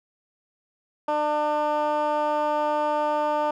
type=tone with band-pass filter; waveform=15% pulse; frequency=299.6 Hz; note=D4; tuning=35 cents sharp; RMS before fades=-24 dBFS; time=1.08-3.51 s; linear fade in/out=5 ms; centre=790 Hz; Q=1.9; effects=none